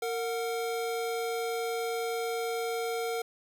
square tone pair together, 460 / 730.2 Hz, A#4 / F#5, -23 / -23 cents, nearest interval minor sixth, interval 800 cents, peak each -32 / -37 dBFS, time 0.02-3.22 s, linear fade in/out 5 ms, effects none

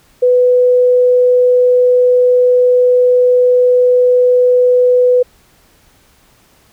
sine tone, 497 Hz, B4, 11 cents sharp, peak -6 dBFS, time 0.22-5.23 s, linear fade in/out 10 ms, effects pink hiss -50 dBFS RMS until 6.72 s

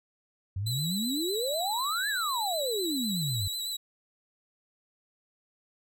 sine exponential two-way sweep, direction up then down, 90.7 to 1763 to 90.7 Hz, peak -29 dBFS, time 0.56-3.48 s, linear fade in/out 5 ms, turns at 2.09 s
sawtooth tone with vibrato, 3951 Hz, B7, in tune, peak -29 dBFS, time 0.66-3.77 s, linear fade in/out 10 ms, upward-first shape triangle, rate 8 Hz, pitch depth 51 cents each way
effects none

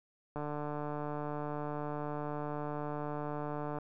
click train, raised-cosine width 1 ms, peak -25 dBFS, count 508, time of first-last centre 0.36-3.786 s, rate 148 Hz, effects none

